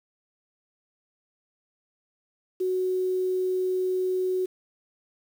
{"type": "tone with quantisation", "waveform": "sine", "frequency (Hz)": 370, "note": "F#4", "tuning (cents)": 0, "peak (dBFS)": -23, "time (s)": [2.6, 4.46], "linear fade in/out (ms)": 10, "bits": 8, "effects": []}